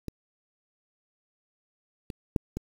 clicks, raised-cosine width 3 ms, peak -21 / -23 / -11 / -19 dBFS, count 4, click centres 0.083 / 2.102 / 2.362 / 2.57 s, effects 7-bit

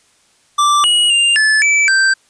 square tone with pitch steps, 1173 / 2904 / 2796 / 1735 / 2312 / 1564 Hz, D6 / F#7 / F7 / A6 / D7 / G6, -2 / -33 / +1 / -25 / -28 / -4 cents, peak -10 dBFS, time 0.58-2.14 s, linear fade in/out 10 ms, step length 260 ms, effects white hiss -54 dBFS RMS until 2.29 s + resampled to 22050 Hz

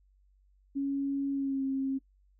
sine tone with pitch glide, 277.2 to 268.8 Hz, C#4 to C4, 0 to +47 cents, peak -28 dBFS, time 0.75-1.99 s, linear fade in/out 20 ms, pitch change -53 cents, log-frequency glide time 1.32-1.63 s, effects noise-tail reverb RT60 0.1 s tail -20 dB re dry + added 48 Hz sine -62 dBFS peak until 2.39 s

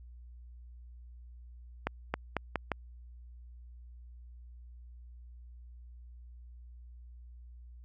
accelerating click train, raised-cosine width 0.5 ms, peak -15 dBFS, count 5, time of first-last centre 1.87-2.717 s, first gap 270 ms, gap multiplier 0.84, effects added 60 Hz sine -48 dBFS peak until 7.84 s

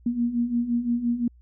sine beating tone pair, 234.2 / 240 Hz, A#3 / B3, +8 / -49 cents, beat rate 5.8 Hz, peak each -28 / -23 dBFS, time 0.06-1.28 s, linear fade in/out 5 ms, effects added 60 Hz sine -50 dBFS peak until 1.41 s

